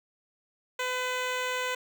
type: tone with notch filter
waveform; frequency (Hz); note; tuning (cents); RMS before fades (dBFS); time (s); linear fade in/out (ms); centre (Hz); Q
10% pulse; 504; B4; +35; -31; 0.79-1.75; 5; 11000; 0.89
effects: none